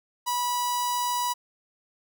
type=tone with notch filter; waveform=sawtooth; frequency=979 Hz; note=B5; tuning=15 cents flat; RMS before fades=-27 dBFS; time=0.26-1.34 s; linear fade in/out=20 ms; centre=2200 Hz; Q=0.92; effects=none